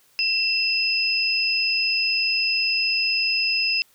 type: tone pair together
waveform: sine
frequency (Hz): 2685 / 5062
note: E7 / D#8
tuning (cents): +31 / +29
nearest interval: major seventh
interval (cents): 1098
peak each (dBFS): -22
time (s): 0.19-3.82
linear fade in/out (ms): 0
effects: white hiss -59 dBFS RMS until 3.94 s